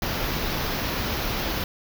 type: band-stop noise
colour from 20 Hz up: pink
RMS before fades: -27 dBFS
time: 0.02-1.64 s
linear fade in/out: 2 ms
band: 6000 to 12000 Hz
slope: 48 dB/octave
effects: none